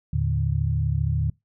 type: tone cluster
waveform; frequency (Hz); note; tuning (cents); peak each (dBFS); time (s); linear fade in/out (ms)
sine; 79.1 / 111.9 / 147; D#2 / A2 / D3; +29 / +30 / +2; -25; 0.13-1.3; 5
effects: noise-tail reverb RT60 0.2 s tail -24 dB re dry